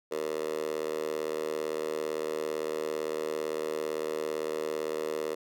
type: tone with high-pass filter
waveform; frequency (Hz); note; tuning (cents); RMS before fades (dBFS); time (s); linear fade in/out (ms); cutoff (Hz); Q
10% pulse; 77.78; D#2; 0; -33; 0.11-5.35; 10; 460; 3.8
effects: none